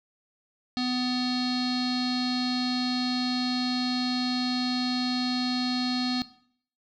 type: tone with low-pass filter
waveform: square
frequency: 250 Hz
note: B3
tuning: 21 cents sharp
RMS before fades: -28 dBFS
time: 0.77-6.22 s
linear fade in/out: 0 ms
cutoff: 4300 Hz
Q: 8.5
effects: noise-tail reverb RT60 0.6 s tail -17 dB re dry